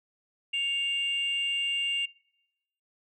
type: tone pair together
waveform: sine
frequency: 2216 / 2794 Hz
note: C#7 / F7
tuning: -1 / 0 cents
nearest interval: major third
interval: 401 cents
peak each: -35 / -25 dBFS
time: 0.53-2.06 s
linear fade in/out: 10 ms
effects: noise-tail reverb RT60 0.9 s tail -25 dB re dry + tanh soft clip ceiling -24 dBFS